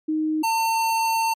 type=tone pair in turn; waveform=sine / square; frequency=311.1 / 902.1 Hz; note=D#4 / A5; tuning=0 / +43 cents; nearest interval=octave + tritone; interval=1843 cents; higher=second; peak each=-20 / -20 dBFS; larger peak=neither; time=0.08-0.43 / 0.43-1.34 s; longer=second; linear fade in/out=10 ms; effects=MP3 64 kbps